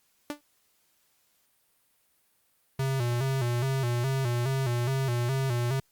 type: tone with exponential decay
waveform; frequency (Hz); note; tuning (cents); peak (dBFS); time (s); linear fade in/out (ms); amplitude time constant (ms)
sawtooth; 293.7; D4; 0; -24; 0.3-0.41; 1; 23
type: tone with vibrato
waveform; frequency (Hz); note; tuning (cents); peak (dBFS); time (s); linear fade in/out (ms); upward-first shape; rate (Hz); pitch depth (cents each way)
square; 127.1; C3; -50; -26; 2.79-5.8; 5; square; 2.4; 95
effects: white hiss -69 dBFS RMS until 5.91 s + Opus 48 kbps